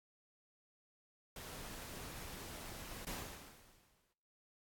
pink noise, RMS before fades -49 dBFS, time 1.36-3.05 s, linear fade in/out 2 ms
pink noise with exponential decay, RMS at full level -42 dBFS, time 3.07-4.13 s, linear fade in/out 1 ms, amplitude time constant 230 ms
effects noise-tail reverb RT60 0.9 s tail -20 dB re dry + AAC 64 kbps

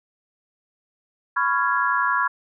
sine chord, C# dominant seventh, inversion third, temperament just, 997.9 / 1108.7 / 1385.9 / 1663.1 Hz, B5 / C#6 / E#6 / G#6, +18 / 0 / -14 / +2 cents, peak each -24 dBFS, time 1.36-2.28 s, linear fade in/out 10 ms, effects none

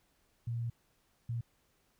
sine tone bursts at uneven times, 117.3 Hz, A#2, 11 cents sharp, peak -33 dBFS, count 2, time 0.47-0.7 / 1.29-1.41 s, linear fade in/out 5 ms, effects pink hiss -73 dBFS RMS until 1.99 s

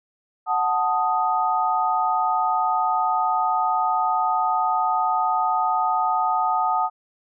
sine chord, D# diminished, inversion first, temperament equal, 740 / 880 / 1244.5 Hz, F#5 / A5 / D#6, 0 / 0 / 0 cents, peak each -23 dBFS, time 0.46-6.9 s, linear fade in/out 50 ms, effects none

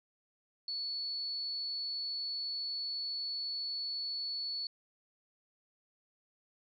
sine tone, 4426 Hz, C#8, 3 cents flat, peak -35 dBFS, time 0.68-4.67 s, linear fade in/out 2 ms, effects none

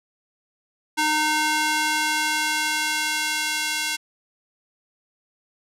square tone with high-pass filter sweep, 306.2 Hz, D#4, 28 cents flat, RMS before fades -23 dBFS, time 0.97-3.97 s, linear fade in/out 20 ms, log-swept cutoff 810 to 2200 Hz, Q 0.78, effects low-pass 11000 Hz 12 dB/octave

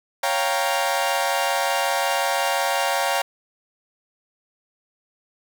sawtooth chord, G half-diminished seventh, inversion second, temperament equal, 554.4 / 698.5 / 784 / 932.3 Hz, Db5 / F5 / G5 / Bb5, 0 / 0 / 0 / 0 cents, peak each -22 dBFS, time 0.23-3.22 s, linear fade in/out 5 ms, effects none

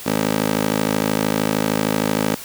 15% pulse tone with high-pass filter, 53.1 Hz, G#1, 39 cents sharp, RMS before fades -20 dBFS, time 0.06-2.35 s, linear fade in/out 5 ms, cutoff 280 Hz, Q 1.6, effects white hiss -35 dBFS RMS until 2.44 s

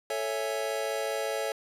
square chord, A major seventh, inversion none, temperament equal, 440 / 554.4 / 659.3 / 830.6 Hz, A4 / C#5 / E5 / G#5, 0 / 0 / 0 / 0 cents, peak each -35 / -34 / -36 / -39 dBFS, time 0.1-1.52 s, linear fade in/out 2 ms, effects resampled to 32000 Hz

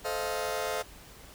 sawtooth chord, F dominant seventh, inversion first, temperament just, 436.5 / 523.8 / 628.6 / 698.5 Hz, A4 / C5 / Eb5 / F5, -14 / +2 / +18 / 0 cents, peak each -32 dBFS, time 0.04-0.83 s, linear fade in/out 20 ms, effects added 50 Hz sine -55 dBFS peak until 1.34 s + pink hiss -51 dBFS RMS until 1.34 s

